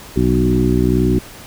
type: harmonic tone with a mistuned harmonic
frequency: 61.74 Hz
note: B1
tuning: in tune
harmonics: 1 / 2 / 3 / 4 / 5 / 6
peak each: -19 / -19 / -19 / -19 / -19 / -19 dBFS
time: 0.16-1.19 s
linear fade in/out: 5 ms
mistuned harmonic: 2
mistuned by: +21 cents
effects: pink hiss -37 dBFS RMS until 1.46 s